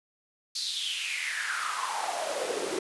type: noise with high-pass filter sweep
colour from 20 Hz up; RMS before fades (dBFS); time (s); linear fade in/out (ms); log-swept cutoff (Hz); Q
pink; -32; 0.55-2.79; 5; 4600 to 340; 6.2
effects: resampled to 24000 Hz